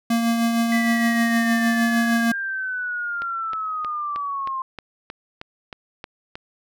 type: tone with tremolo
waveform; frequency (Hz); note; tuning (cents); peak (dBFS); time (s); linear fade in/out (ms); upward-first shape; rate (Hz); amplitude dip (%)
square; 231.5; A#3; -12; -17; 0.1-2.32; 5; triangle; 6.5; 40
type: linear sweep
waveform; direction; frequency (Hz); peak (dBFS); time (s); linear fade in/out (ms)
sine; down; 1998 to 1046.5; -24; 0.72-4.62; 2
type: click train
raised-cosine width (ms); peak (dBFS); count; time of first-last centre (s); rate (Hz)
0.3; -18; 11; 3.22-6.355; 3.19
effects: none